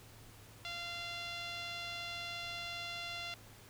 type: tone with low-pass filter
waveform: 5% pulse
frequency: 691 Hz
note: F5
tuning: 19 cents flat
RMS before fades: -43 dBFS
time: 0.65-3.34 s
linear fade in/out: 0 ms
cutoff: 3500 Hz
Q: 1.6
effects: added 108 Hz sine -58 dBFS peak until 3.69 s + pink hiss -58 dBFS RMS until 3.69 s